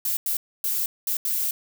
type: noise bursts at uneven times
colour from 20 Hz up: violet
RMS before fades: -25 dBFS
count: 5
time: 0.05-0.17 / 0.26-0.37 / 0.64-0.86 / 1.07-1.17 / 1.25-1.51 s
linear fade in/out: 2 ms
effects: none